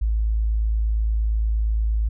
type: tone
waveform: sine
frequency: 54.3 Hz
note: A1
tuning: 22 cents flat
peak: -18 dBFS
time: 0.01-2.09 s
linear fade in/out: 10 ms
effects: none